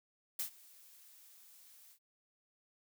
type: noise with ADSR envelope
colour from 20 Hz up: blue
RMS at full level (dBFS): -36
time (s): 0.39-1.99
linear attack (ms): 6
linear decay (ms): 100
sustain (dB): -24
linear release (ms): 80
effects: none